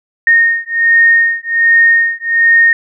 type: beating tone pair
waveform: sine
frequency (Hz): 1845 / 1846.3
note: A#6 / A#6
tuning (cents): -18 / -17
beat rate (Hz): 1.3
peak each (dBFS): -10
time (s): 0.27-2.73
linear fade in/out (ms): 2
effects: none